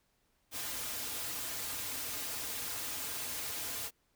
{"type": "noise with comb filter", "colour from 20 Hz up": "white", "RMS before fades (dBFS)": -39, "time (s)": [0.51, 3.91], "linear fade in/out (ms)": 50, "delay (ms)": 5.3, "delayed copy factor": -0.65, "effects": ["pink hiss -75 dBFS RMS until 4.15 s"]}